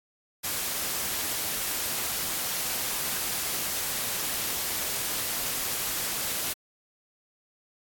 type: noise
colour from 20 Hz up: white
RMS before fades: -30 dBFS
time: 0.43-6.54 s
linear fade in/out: 20 ms
effects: AAC 64 kbps